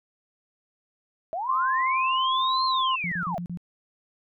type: linear two-way sweep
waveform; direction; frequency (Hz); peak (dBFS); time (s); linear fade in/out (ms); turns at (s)
sine; up then down; 625 to 4244 to 625; -27; 1.33-3.38; 0; 2.65
type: tone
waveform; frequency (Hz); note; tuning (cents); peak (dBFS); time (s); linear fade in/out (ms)
sine; 1045; C6; -2; -22; 1.48-2.96; 10
type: tone bursts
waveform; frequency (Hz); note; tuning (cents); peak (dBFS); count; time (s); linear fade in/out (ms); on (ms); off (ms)
sine; 174.61; F3; 0; -30; 5; 3.04-3.573; 0; 77; 37
effects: none